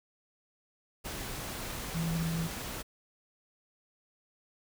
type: tone in noise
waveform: sine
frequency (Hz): 164.81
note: E3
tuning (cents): 0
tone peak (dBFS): -30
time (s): 1.94-2.48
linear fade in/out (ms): 20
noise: pink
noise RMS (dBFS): -39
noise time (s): 1.04-2.83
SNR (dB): +6
effects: none